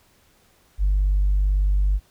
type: tone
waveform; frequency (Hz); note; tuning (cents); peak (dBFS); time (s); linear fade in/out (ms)
sine; 49; G1; 0; -15; 0.78-2; 50
effects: tanh soft clip ceiling -13 dBFS + pink hiss -59 dBFS RMS until 2.1 s